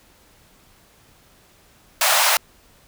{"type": "high-pass noise", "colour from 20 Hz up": "pink", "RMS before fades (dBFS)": -17, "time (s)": [2.01, 2.37], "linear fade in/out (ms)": 2, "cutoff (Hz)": 610, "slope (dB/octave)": 48, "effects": ["pink hiss -54 dBFS RMS until 2.87 s"]}